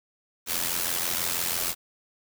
white noise with amplitude modulation, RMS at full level -25 dBFS, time 0.46-1.75 s, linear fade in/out 50 ms, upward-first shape sine, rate 86.1 Hz, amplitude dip 70%, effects none

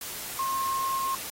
sine tone in noise, 1070 Hz, C6, 38 cents sharp, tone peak -26 dBFS, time 0.39-1.15 s, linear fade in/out 2 ms, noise white, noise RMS -37 dBFS, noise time 0.01-1.3 s, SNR +8 dB, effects AAC 48 kbps

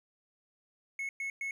triangle tone bursts, 2191 Hz, C#7, 21 cents flat, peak -32 dBFS, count 3, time 0.99-1.51 s, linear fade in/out 2 ms, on 100 ms, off 110 ms, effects none

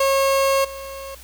30% pulse tone with level steps, 544 Hz, C#5, 33 cents flat, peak -13 / -29 dBFS, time 0-1.15 s, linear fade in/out 5 ms, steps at 0.64 s, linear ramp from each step 10 ms, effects added 60 Hz sine -44 dBFS peak until 1.23 s + white hiss -45 dBFS RMS until 1.23 s

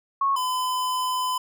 sine / square tone pair in turn, 1099 / 1012.8 Hz, C#6 / B5, -15 / +43 cents, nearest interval minor second, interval 142 cents, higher first, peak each -19 / -24 dBFS, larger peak first, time 0.21-0.36 / 0.36-1.38 s, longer second, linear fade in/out 5 ms, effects none

